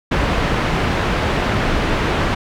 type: low-pass noise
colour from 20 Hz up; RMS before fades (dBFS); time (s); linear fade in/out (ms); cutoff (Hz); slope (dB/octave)
pink; -18; 0.11-2.35; 10; 2600; 12
effects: none